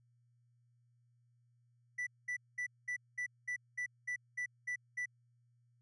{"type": "tone bursts", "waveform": "triangle", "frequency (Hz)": 1973, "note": "B6", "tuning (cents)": -2, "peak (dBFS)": -34, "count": 11, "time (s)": [1.98, 5.059], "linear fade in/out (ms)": 10, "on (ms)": 89, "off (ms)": 210, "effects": ["added 120 Hz sine -69 dBFS peak until 5.81 s", "resampled to 24000 Hz"]}